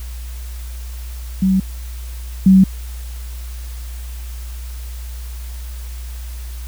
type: tone pair in turn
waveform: sine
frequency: 189.9 / 189.9 Hz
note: F#3 / F#3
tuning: +45 / +45 cents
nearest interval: unison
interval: 0 cents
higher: neither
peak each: -11 / -5 dBFS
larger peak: second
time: 1.42-1.6 / 2.46-2.64 s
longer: neither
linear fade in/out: 5 ms
effects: added 60 Hz sine -26 dBFS peak until 6.67 s + white hiss -41 dBFS RMS until 6.67 s